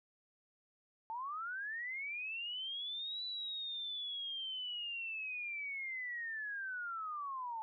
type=linear two-way sweep; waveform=sine; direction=up then down; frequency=870 to 3983 to 870 Hz; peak=-39 dBFS; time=1.1-7.62 s; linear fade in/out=0 ms; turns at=3.24 s; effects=none